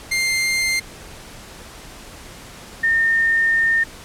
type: tone pair in turn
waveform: sawtooth / sine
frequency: 2101 / 1820.8 Hz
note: C7 / A#6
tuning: +7 / -41 cents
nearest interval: major second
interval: 248 cents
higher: first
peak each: -14 dBFS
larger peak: neither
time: 0.11-0.8 / 2.83-3.84 s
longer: second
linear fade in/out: 10 ms
effects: pink hiss -39 dBFS RMS until 4.04 s + low-pass 11000 Hz 12 dB/octave